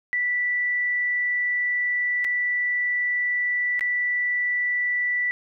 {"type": "tone with dropouts", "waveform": "sine", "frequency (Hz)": 1967, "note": "B6", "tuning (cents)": -7, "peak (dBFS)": -21, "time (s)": [0.13, 5.31], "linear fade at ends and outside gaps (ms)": 0, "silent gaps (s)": [[2.244, 2.248], [3.794, 3.809]], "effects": []}